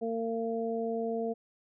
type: harmonic tone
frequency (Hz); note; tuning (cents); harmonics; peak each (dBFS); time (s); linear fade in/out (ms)
228; A#3; -38; 1 / 2 / 3; -35 / -32 / -37; 0.01-1.34; 20
effects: none